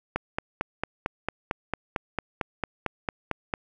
click train, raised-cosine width 0.5 ms, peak -11 dBFS, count 16, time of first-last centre 0.16-3.538 s, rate 4.44 Hz, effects none

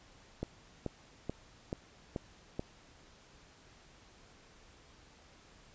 click train, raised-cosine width 2 ms, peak -22 dBFS, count 6, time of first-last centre 0.43-2.595 s, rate 2.31 Hz, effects pink hiss -60 dBFS RMS until 5.74 s + resampled to 16000 Hz

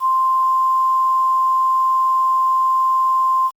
sine tone with quantisation, 1046.5 Hz, C6, in tune, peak -13 dBFS, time 0-3.51 s, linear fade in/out 50 ms, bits 7, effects Opus 32 kbps

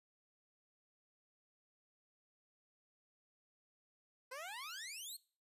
15% pulse exponential sweep, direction up, 493.9 to 4435 Hz, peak -39 dBFS, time 4.31-5.17 s, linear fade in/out 10 ms, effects noise-tail reverb RT60 0.4 s tail -21 dB re dry + resampled to 32000 Hz

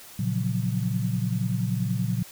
sine chord, Gb major seventh, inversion first, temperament equal, 116.54 / 138.59 / 174.61 / 185 Hz, Bb2 / Db3 / F3 / Gb3, 0 / 0 / 0 / 0 cents, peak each -27 / -30 / -31 / -29 dBFS, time 0.19-2.23 s, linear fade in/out 5 ms, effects white hiss -46 dBFS RMS until 2.31 s

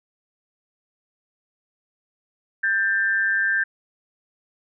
sine tone pair together, 1575 / 1777 Hz, G6 / A6, +8 / +17 cents, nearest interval major second, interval 209 cents, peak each -20 / -23 dBFS, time 2.63-3.64 s, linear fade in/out 10 ms, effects none

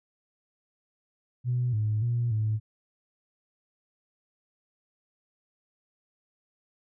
sine tone with pitch steps, 123.4 / 107.2 / 119.1 / 108.4 Hz, B2 / A2 / A#2 / A2, -1 / -45 / +38 / -25 cents, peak -23 dBFS, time 1.44-2.6 s, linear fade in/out 50 ms, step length 290 ms, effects tanh soft clip ceiling -19 dBFS

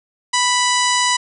harmonic tone with a mistuned harmonic, 987.8 Hz, B5, in tune, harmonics 1 / 2 / 3 / 4 / 5 / 6 / 7 / 8 / 9, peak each -18 / -21 / -23 / -24 / -25 / -26 / -26 / -27 / -28 dBFS, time 0.33-1.17 s, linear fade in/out 10 ms, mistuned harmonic 8, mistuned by -38 cents, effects none

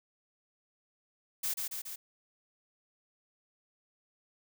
blue noise with echo, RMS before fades -33 dBFS, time 1.43-1.54 s, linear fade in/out 10 ms, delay 140 ms, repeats 3, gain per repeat -3 dB, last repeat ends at 1.96 s, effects none

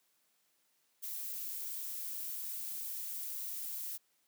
violet noise, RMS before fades -41 dBFS, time 1.02-3.98 s, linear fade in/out 20 ms, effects white hiss -75 dBFS RMS until 4.27 s + high-pass 150 Hz 12 dB/octave

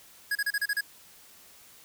square tone bursts, 1661.2 Hz, G#6, in tune, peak -26 dBFS, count 7, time 0.31-0.809 s, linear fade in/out 5 ms, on 43 ms, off 33 ms, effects white hiss -54 dBFS RMS until 1.84 s

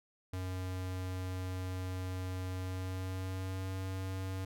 square tone with pitch glide, 92.5 to 94.55 Hz, F#2 to F#2, 0 to +38 cents, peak -37 dBFS, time 0.33-4.45 s, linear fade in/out 5 ms, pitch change +38 cents, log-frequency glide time 2.54-3.72 s, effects none

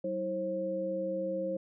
sine tone cluster, 189.5 / 322.7 / 534 Hz, F#3 / E4 / C5, +42 / -37 / +35 cents, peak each -39 / -39 / -32 dBFS, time 0.04-1.57 s, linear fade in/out 5 ms, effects none

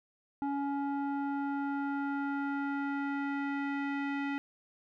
square tone with low-pass filter sweep, 280.5 Hz, C#4, 21 cents sharp, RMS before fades -34 dBFS, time 0.42-4.38 s, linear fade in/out 0 ms, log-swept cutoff 950 to 2200 Hz, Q 2.3, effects none

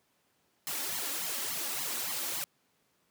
white noise with flanger, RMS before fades -35 dBFS, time 0.67-2.44 s, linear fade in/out 0 ms, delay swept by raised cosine 0.94 to 3.64 ms, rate 3.5 Hz, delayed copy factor +0.95, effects pink hiss -72 dBFS RMS until 3.1 s + high-pass 150 Hz 12 dB/octave

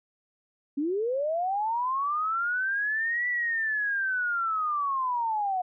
sine linear two-way sweep, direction up then down, 270 to 1972 to 719 Hz, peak -25 dBFS, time 0.77-5.62 s, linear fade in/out 10 ms, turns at 3.28 s, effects none

